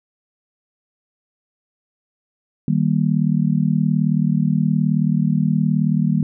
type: chord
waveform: sine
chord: Eb major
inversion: none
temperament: just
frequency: 155.56 / 194.45 / 233.3 Hz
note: Eb3 / G3 / Bb3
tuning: 0 / -14 / +2 cents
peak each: -18 / -19 / -21 dBFS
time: 2.68-6.23 s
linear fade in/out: 2 ms
effects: none